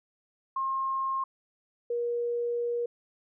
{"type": "tone pair in turn", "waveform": "sine", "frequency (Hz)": [1069, 476.2], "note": ["C6", "A#4"], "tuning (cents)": [37, 37], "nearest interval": "octave + major second", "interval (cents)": 1400, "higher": "first", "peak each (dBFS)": -27, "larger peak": "neither", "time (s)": [[0.56, 1.24], [1.9, 2.86]], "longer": "second", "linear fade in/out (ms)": 5, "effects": []}